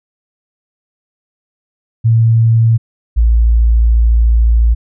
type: tone pair in turn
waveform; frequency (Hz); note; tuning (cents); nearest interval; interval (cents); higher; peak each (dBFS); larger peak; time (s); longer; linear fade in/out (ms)
sine; 113.9 / 56.95; A#2 / A#1; -40 / -40; octave; 1200; first; -6; neither; 2.04-2.78 / 3.16-4.75; second; 20
effects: none